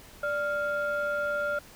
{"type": "tone pair together", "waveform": "sine", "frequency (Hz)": [587, 1396.1], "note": ["D5", "F6"], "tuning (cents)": [-1, -1], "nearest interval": "octave + minor third", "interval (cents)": 1500, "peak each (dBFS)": -28, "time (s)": [0.23, 1.59], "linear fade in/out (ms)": 5, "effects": ["tanh soft clip ceiling -22 dBFS", "pink hiss -51 dBFS RMS until 1.75 s"]}